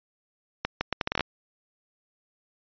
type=accelerating click train; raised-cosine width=0.3 ms; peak=-9 dBFS; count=10; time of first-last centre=0.65-1.208 s; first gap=160 ms; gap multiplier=0.73; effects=resampled to 11025 Hz